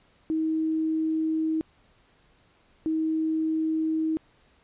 sine tone pair in turn, 317.5 / 317.5 Hz, D#4 / D#4, +35 / +35 cents, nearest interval unison, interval 0 cents, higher neither, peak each -23 dBFS, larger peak neither, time 0.3-1.61 / 2.86-4.17 s, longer neither, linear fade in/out 0 ms, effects pink hiss -62 dBFS RMS until 4.63 s + resampled to 8000 Hz

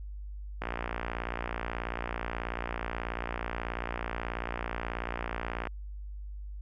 click train, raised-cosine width 0.5 ms, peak -18 dBFS, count 296, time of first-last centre 0.62-5.671 s, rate 58.4 Hz, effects added 50 Hz sine -38 dBFS peak until 6.61 s

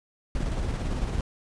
brown noise with tremolo, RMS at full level -27 dBFS, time 0.35-1.21 s, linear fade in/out 2 ms, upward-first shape square, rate 18 Hz, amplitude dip 30%, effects resampled to 22050 Hz

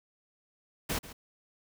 pink noise with echo, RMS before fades -32 dBFS, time 0.89-0.99 s, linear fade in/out 10 ms, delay 140 ms, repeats 1, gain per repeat -15 dB, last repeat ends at 1.13 s, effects none

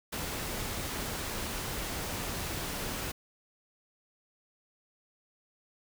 pink noise, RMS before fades -36 dBFS, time 0.12-3.12 s, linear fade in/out 10 ms, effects none

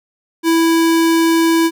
square tone, 329.6 Hz, E4, in tune, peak -11 dBFS, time 0.43-1.71 s, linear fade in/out 50 ms, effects none

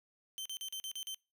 sawtooth tone bursts, 3100 Hz, G7, 20 cents flat, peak -36 dBFS, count 7, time 0.38-1.145 s, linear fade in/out 0 ms, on 75 ms, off 40 ms, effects noise-tail reverb RT60 0.3 s tail -25 dB re dry

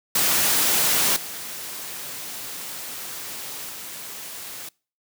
white noise with level steps, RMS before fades -20 / -34 / -36 dBFS, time 0.15-4.69 s, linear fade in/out 5 ms, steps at 1.16 / 3.69 s, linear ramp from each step 5 ms, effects noise-tail reverb RT60 0.4 s tail -26 dB re dry + high-pass 100 Hz 12 dB/octave

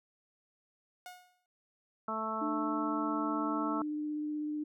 sawtooth tone with exponential decay, 724 Hz, F#5, 38 cents flat, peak -39 dBFS, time 1.06-1.46 s, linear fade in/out 1 ms, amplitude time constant 86 ms
harmonic tone, 220 Hz, A3, in tune, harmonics 1 / 2 / 3 / 4 / 5 / 6, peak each -41 / -45 / -41 / -41 / -39 / -37 dBFS, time 2.08-3.82 s, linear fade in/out 2 ms
sine tone with vibrato, 300.6 Hz, D4, 40 cents sharp, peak -33 dBFS, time 2.41-4.64 s, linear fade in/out 10 ms, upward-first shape sine, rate 16 Hz, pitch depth 9 cents each way
effects none

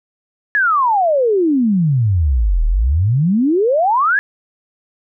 sine exponential two-way sweep, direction down then up, 1736 to 36.9 to 1736 Hz, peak -11 dBFS, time 0.55-4.19 s, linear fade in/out 0 ms, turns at 2.65 s, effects none

